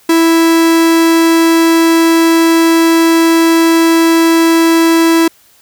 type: tone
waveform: 45% pulse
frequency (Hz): 329.6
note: E4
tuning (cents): 0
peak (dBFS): -6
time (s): 0.09-5.28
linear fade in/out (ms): 5
effects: white hiss -47 dBFS RMS until 5.61 s